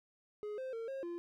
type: tone with pitch steps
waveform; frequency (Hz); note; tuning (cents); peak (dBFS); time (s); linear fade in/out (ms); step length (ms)
triangle; 419.3 / 521 / 455.7 / 538 / 345; G#4 / C5 / A#4 / C5 / F4; +17 / -7 / -39 / +48 / -21; -37; 0.43-1.18; 0; 150
effects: none